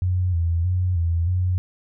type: tone with vibrato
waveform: sine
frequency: 87.5 Hz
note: F2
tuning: 4 cents sharp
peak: -18 dBFS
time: 0.02-1.58 s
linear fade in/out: 0 ms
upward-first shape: square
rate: 1.6 Hz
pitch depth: 68 cents each way
effects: none